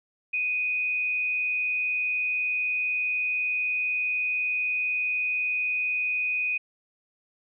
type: tone with frequency modulation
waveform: sine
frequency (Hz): 2489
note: D#7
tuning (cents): 0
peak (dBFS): -24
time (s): 0.33-6.58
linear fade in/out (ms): 10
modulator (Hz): 102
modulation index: 0.37
effects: none